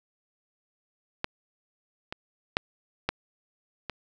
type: clicks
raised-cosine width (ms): 0.3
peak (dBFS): -11 / -18 / -6 / -9 / -17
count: 5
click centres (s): 1.244 / 2.125 / 2.569 / 3.09 / 3.897
effects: none